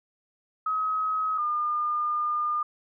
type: tone pair in turn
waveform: sine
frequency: 1272 / 1210.4 Hz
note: D#6 / D#6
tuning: +38 / -48 cents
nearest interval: minor second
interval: 86 cents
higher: first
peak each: -24 dBFS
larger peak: neither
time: 0.66-1.38 / 1.38-2.63 s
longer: second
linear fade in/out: 5 ms
effects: none